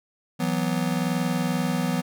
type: chord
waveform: square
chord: E suspended second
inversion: none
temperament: just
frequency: 164.81 / 185.42 / 247.2 Hz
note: E3 / F#3 / B3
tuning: 0 / +4 / +2 cents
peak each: -28 dBFS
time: 0.39-2.02 s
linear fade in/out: 20 ms
effects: none